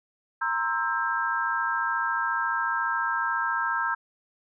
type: chord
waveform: sine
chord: C dominant seventh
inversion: third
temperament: equal with one note detuned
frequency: 932.3 / 1046.5 / 1318.5 / 1596.3 Hz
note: Bb5 / C6 / E6 / G6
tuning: 0 / 0 / 0 / +31 cents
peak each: -30 / -33 / -29 / -28 dBFS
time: 0.41-3.95 s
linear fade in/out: 10 ms
effects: none